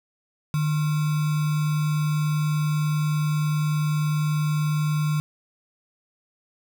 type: tone with sample-and-hold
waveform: sine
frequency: 151.7 Hz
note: D#3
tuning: 44 cents flat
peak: -20 dBFS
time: 0.54-5.2 s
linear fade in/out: 0 ms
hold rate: 1225 Hz
effects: none